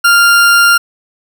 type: tone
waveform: 40% pulse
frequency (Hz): 1396.9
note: F6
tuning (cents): 0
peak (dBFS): -4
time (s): 0.04-0.78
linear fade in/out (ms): 10
effects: none